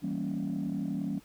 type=chord; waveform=sine; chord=E diminished seventh; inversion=none; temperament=equal; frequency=164.81 / 196 / 233.1 / 277.2 Hz; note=E3 / G3 / Bb3 / Db4; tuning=0 / 0 / 0 / 0 cents; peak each=-36 / -33 / -36 / -34 dBFS; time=0.02-1.2 s; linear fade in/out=20 ms; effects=tanh soft clip ceiling -25 dBFS + pink hiss -60 dBFS RMS until 1.24 s